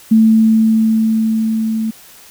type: tone with level ramp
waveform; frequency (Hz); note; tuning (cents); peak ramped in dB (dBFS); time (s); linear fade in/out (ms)
sine; 221.5; A3; +12; -5 to -15; 0.11-1.91; 10
effects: white hiss -41 dBFS RMS until 2.3 s